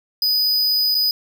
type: tone with dropouts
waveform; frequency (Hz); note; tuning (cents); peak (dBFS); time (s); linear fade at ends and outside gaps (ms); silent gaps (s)
square; 4978; D#8; 0; -16; 0.22-1.11; 2; 0.946-0.95
effects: none